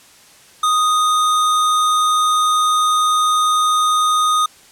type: tone with sample-and-hold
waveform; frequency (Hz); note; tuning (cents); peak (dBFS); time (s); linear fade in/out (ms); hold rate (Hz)
sine; 1244.5; D#6; 0; -12; 0.63-4.46; 5; 4900
effects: white hiss -46 dBFS RMS until 4.71 s + low-pass 10000 Hz 12 dB/octave